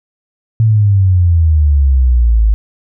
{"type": "exponential sweep", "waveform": "sine", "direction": "down", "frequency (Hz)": [113.8, 51.91], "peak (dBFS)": -6, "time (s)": [0.6, 2.54], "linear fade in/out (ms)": 0, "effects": []}